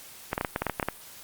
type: clicks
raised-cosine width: 0.5 ms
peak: -11 dBFS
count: 11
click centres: 0.331 / 0.379 / 0.411 / 0.448 / 0.561 / 0.62 / 0.667 / 0.697 / 0.798 / 0.828 / 0.886 s
effects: white hiss -47 dBFS RMS until 1.23 s + Opus 48 kbps